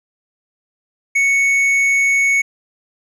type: tone with tanh clipping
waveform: sine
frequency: 2217 Hz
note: C#7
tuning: in tune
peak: -13 dBFS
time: 1.15-2.42 s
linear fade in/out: 10 ms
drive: 7 dB
effects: none